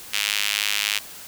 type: tone with high-pass filter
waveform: sawtooth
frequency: 103.4 Hz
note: G#2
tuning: 7 cents flat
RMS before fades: -24 dBFS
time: 0.13-0.99 s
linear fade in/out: 10 ms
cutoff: 2700 Hz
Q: 1.9
effects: white hiss -40 dBFS RMS until 1.27 s

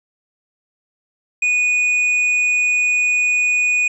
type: tone with hard clipping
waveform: sine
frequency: 2475 Hz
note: D#7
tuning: 10 cents flat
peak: -15 dBFS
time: 1.42-3.88 s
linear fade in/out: 5 ms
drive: 4 dB
effects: resampled to 22050 Hz

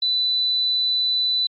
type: tone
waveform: sine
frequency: 3988 Hz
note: B7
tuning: 16 cents sharp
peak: -18 dBFS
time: 0.02-1.47 s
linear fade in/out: 5 ms
effects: Opus 48 kbps

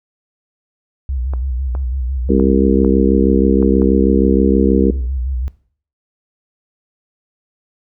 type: tone with vibrato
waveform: sine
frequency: 64.1 Hz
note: C2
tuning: 35 cents flat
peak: -17 dBFS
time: 1.09-5.48 s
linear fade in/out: 0 ms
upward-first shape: square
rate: 6 Hz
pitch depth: 84 cents each way
type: clicks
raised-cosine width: 1 ms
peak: -15 dBFS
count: 6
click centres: 1.336 / 1.751 / 2.398 / 2.847 / 3.627 / 3.819 s
type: harmonic tone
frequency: 66.3 Hz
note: C2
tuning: 23 cents sharp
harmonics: 3 / 4 / 5 / 6 / 7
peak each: -15 / -16 / -17 / -18 / -18 dBFS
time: 2.29-4.91 s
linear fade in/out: 5 ms
effects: noise-tail reverb RT60 0.5 s tail -18 dB re dry

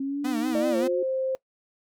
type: exponential sweep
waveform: sine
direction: up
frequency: 269.1 to 370 Hz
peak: -26 dBFS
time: 0-1.03 s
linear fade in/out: 5 ms
type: tone with vibrato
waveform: 45% pulse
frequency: 241 Hz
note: B3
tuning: 42 cents flat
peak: -27 dBFS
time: 0.24-0.88 s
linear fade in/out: 10 ms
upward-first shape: sine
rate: 5.2 Hz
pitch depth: 120 cents each way
type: tone with pitch glide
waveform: sine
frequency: 600 to 525.4 Hz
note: D5 to C5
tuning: +37 to +7 cents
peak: -24 dBFS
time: 0.55-1.35 s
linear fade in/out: 0 ms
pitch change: -230 cents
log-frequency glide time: 0.72-0.77 s
effects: noise-tail reverb RT60 0.1 s tail -22 dB re dry

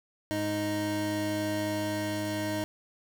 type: tone pair together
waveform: 25% pulse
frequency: 103.83 / 311.1 Hz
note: G#2 / D#4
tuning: 0 / 0 cents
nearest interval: octave + perfect fifth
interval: 1900 cents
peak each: -32 / -26 dBFS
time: 0.31-2.64 s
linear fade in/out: 0 ms
effects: none

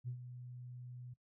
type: tone with ADSR envelope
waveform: sine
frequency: 123.8 Hz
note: B2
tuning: 5 cents sharp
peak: -37 dBFS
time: 0.04-1.14 s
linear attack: 39 ms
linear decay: 87 ms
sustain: -10 dB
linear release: 10 ms
effects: noise-tail reverb RT60 0.1 s tail -18 dB re dry + tanh soft clip ceiling -33 dBFS

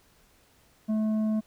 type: tone with tanh clipping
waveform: sine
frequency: 216.6 Hz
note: A3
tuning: 27 cents flat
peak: -25 dBFS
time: 0.88-1.41 s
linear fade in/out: 20 ms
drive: 7 dB
effects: pink hiss -62 dBFS RMS until 1.46 s

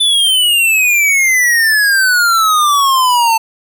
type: exponential sweep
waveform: square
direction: down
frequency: 3523 to 887 Hz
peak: -9 dBFS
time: 0-3.38 s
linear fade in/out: 10 ms
effects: none

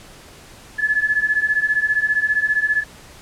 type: beating tone pair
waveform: sine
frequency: 1710 / 1725 Hz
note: A6 / A6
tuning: -50 / -35 cents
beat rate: 15 Hz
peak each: -20 / -18 dBFS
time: 0.78-2.84 s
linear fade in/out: 20 ms
effects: pink hiss -43 dBFS RMS until 3.21 s + low-pass 11000 Hz 12 dB/octave

